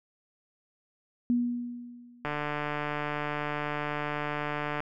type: tone with exponential decay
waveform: sine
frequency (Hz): 241.6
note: B3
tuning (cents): -38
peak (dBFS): -21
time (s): 1.3-2.45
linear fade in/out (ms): 0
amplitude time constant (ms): 250
type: click train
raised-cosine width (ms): 0.5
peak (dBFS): -17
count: 379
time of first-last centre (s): 2.25-4.804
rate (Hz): 148
effects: none